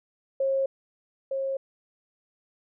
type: tone pair in turn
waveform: sine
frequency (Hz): 540 / 540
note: C#5 / C#5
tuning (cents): -45 / -45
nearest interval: unison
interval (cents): 0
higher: neither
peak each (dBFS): -22 / -26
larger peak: first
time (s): 0.4-0.66 / 1.31-1.57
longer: neither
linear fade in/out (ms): 5
effects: none